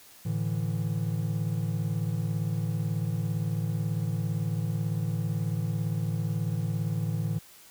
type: chord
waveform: triangle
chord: A suspended fourth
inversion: none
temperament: equal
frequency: 110 / 146.83 / 164.81 Hz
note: A2 / D3 / E3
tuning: 0 / 0 / 0 cents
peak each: -28 / -31 / -29 dBFS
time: 0.25-7.39 s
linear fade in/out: 10 ms
effects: white hiss -53 dBFS RMS until 7.7 s